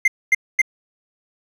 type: tone bursts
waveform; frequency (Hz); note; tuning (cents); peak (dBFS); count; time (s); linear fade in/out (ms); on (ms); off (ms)
triangle; 2093; C7; 0; -9; 3; 0.05-0.617; 5; 29; 240
effects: none